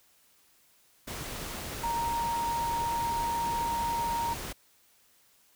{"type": "tone in noise", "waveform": "sine", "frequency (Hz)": 932.3, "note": "A#5", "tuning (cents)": 0, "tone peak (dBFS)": -28, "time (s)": [1.83, 4.34], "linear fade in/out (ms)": 10, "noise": "pink", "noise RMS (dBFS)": -38, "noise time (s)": [1.07, 4.53], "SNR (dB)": 7, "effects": ["white hiss -64 dBFS RMS until 5.55 s"]}